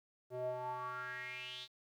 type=tone with band-pass filter sweep; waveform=square; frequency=125.7 Hz; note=B2; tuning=31 cents sharp; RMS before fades=-43 dBFS; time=0.3-1.68 s; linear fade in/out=50 ms; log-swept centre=490 to 3900 Hz; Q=6.5; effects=12-bit